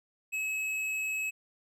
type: tone with tanh clipping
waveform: sine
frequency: 2573 Hz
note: E7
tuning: 43 cents flat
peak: -32 dBFS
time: 0.32-1.31 s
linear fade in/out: 20 ms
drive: 11 dB
effects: none